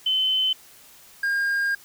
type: tone pair in turn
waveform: sine / triangle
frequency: 3054 / 1613.4 Hz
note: G7 / G6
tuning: -46 / +49 cents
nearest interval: major seventh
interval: 1105 cents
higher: first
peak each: -19 dBFS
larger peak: neither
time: 0.06-0.53 / 1.23-1.75 s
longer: second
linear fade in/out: 5 ms
effects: white hiss -50 dBFS RMS until 1.84 s